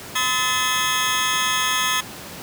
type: tone cluster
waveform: 25% pulse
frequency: 1022 / 1279 / 1750 / 3271 Hz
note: C6 / D#6 / A6 / G#7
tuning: -41 / +47 / -10 / -27 cents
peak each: -21 dBFS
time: 0.15-2.01 s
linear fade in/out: 10 ms
effects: pink hiss -36 dBFS RMS until 2.42 s + high-pass 100 Hz 12 dB/octave